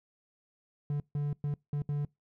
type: tone bursts at uneven times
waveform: triangle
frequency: 145.4 Hz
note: D3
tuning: 17 cents flat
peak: -27 dBFS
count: 5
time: 0.9-1 / 1.15-1.33 / 1.44-1.54 / 1.73-1.82 / 1.89-2.05 s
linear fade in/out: 2 ms
effects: noise-tail reverb RT60 0.2 s tail -25 dB re dry